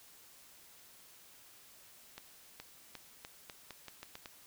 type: accelerating click train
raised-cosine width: 0.2 ms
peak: -28 dBFS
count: 10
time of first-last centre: 2.18-4.258 s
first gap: 420 ms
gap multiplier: 0.84
effects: white hiss -59 dBFS RMS until 4.46 s